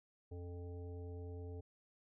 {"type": "harmonic tone with a mistuned harmonic", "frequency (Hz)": 87.31, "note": "F2", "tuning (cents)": 0, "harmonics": [1, 3, 5, 7, 9], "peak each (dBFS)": [-45, -56, -52, -64, -65], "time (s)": [0.31, 1.61], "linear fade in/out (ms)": 10, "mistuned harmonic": 3, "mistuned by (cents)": 62, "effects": []}